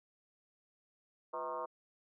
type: tone with frequency modulation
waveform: sine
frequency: 787 Hz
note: G5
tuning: 7 cents sharp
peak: -36 dBFS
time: 1.33-1.66 s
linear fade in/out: 10 ms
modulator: 145 Hz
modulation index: 2.7
effects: high-pass 400 Hz 12 dB/octave